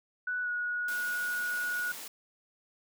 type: tone with pitch glide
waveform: sine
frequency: 1482 to 1455.7 Hz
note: F#6 to F#6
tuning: +2 to -29 cents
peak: -30 dBFS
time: 0.27-1.92 s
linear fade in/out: 5 ms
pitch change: -31 cents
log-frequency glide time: 0.42-0.49 s
type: high-pass noise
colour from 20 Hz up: white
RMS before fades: -43 dBFS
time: 0.88-2.08 s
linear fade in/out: 5 ms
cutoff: 180 Hz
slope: 12 dB/octave
effects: none